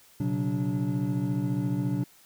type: tone cluster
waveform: triangle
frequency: 122 / 136.4 / 185.5 / 290.5 Hz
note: B2 / C#3 / F#3 / D4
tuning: -21 / -28 / +5 / -19 cents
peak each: -29 dBFS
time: 0.2-2.04 s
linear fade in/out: 5 ms
effects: white hiss -57 dBFS RMS until 2.25 s